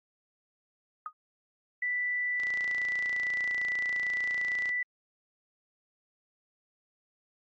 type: tone with exponential decay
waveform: sine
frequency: 1244.5 Hz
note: D#6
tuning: in tune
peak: -30 dBFS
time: 1.06-1.13 s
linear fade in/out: 1 ms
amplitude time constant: 15 ms
type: tone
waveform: sine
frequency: 1975.5 Hz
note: B6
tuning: in tune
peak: -28 dBFS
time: 1.82-4.83 s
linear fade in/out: 5 ms
type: click train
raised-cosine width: 0.2 ms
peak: -27 dBFS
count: 67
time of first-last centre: 2.4-4.692 s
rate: 28.8 Hz
effects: AAC 64 kbps